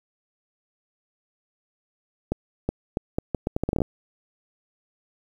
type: accelerating click train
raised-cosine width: 2 ms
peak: -10 dBFS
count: 14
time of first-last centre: 2.32-3.818 s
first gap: 370 ms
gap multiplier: 0.76
effects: 8-bit